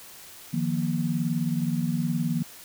sine chord, Eb suspended second, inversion none, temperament equal with one note detuned, 155.56 / 174.61 / 237 Hz, Eb3 / F3 / Bb3, 0 / 0 / +29 cents, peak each -28 dBFS, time 0.53-2.43 s, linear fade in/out 10 ms, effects white hiss -46 dBFS RMS until 2.64 s

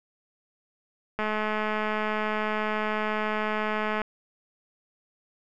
click train, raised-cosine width 0.5 ms, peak -14 dBFS, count 606, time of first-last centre 1.19-4.017 s, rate 214 Hz, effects none

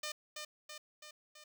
5% pulse tone with echo, 604 Hz, D5, 48 cents sharp, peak -27 dBFS, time 0.03-0.12 s, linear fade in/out 5 ms, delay 330 ms, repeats 4, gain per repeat -4 dB, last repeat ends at 1.44 s, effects none

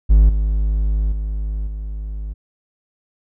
triangle tone with level steps, 51.91 Hz, G#1, in tune, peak -5 / -13 / -18 / -22 dBFS, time 0.09-2.34 s, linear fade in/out 20 ms, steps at 0.29 / 1.12 / 1.67 s, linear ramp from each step 5 ms, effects none

